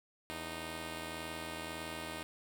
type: tone pair together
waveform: 5% pulse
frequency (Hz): 81.76 / 309.2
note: E2 / D#4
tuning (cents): -14 / -11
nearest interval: octave + major seventh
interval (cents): 2303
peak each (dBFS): -33 / -31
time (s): 0.3-2.23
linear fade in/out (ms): 0
effects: none